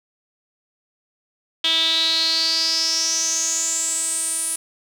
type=tone with band-pass filter sweep; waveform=sawtooth; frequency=325.2 Hz; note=E4; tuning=23 cents flat; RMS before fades=-21 dBFS; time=1.64-4.56 s; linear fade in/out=5 ms; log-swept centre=3400 to 9800 Hz; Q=9; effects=8-bit